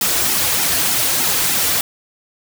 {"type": "noise with flanger", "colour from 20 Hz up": "white", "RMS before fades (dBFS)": -17, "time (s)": [0.01, 1.81], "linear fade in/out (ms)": 2, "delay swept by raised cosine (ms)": [1.7, 5.2], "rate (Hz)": 3.3, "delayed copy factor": -0.9, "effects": []}